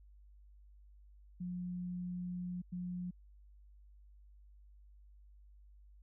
sine tone bursts at uneven times, 178.8 Hz, F3, 41 cents sharp, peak -38 dBFS, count 2, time 1.4-2.62 / 2.72-3.11 s, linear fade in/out 10 ms, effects added 50 Hz sine -57 dBFS peak until 6.02 s

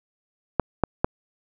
clicks, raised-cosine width 1 ms, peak -4 dBFS, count 3, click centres 0.597 / 0.837 / 1.045 s, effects none

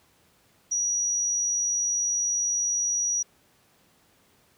sine tone, 5800 Hz, F#8, 35 cents flat, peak -23 dBFS, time 0.71-3.23 s, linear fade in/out 10 ms, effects pink hiss -62 dBFS RMS until 4.57 s + high-pass 80 Hz 12 dB/octave

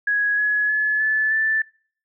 sine tone with pitch steps, 1666 / 1689.3 / 1712.8 / 1736.7 / 1761 Hz, G#6 / G#6 / A6 / A6 / A6, +5 / +29 / -47 / -23 / +1 cents, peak -17 dBFS, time 0.07-1.62 s, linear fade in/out 5 ms, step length 310 ms, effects noise-tail reverb RT60 0.5 s tail -24 dB re dry

